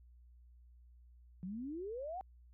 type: exponential sweep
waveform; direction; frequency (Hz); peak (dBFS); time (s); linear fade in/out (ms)
sine; up; 174.61 to 784; -40; 1.43-2.21; 0
effects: added 60 Hz sine -58 dBFS peak until 2.53 s